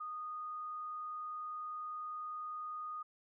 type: tone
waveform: sine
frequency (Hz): 1235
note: D#6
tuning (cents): -13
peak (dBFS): -40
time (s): 0-3.03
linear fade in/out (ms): 10
effects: none